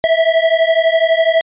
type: beating tone pair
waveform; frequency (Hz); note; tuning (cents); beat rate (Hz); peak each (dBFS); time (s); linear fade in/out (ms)
square; 648 / 660; E5 / E5; -30 / +2; 12; -14; 0.04-1.41; 0
effects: resampled to 8000 Hz